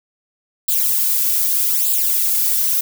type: noise with flanger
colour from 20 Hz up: violet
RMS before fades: -17 dBFS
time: 0.68-2.81 s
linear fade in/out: 5 ms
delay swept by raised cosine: 0.25 to 2.65 ms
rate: 0.82 Hz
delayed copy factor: +1
effects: none